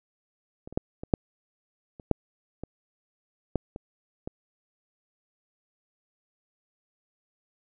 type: clicks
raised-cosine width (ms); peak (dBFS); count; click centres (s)
2; -27 / -29 / -10 / -23 / -6 / -30 / -7 / -22 / -11 / -23 / -20; 11; 0.675 / 0.726 / 0.775 / 1.035 / 1.138 / 1.998 / 2.113 / 2.636 / 3.557 / 3.761 / 4.275
effects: none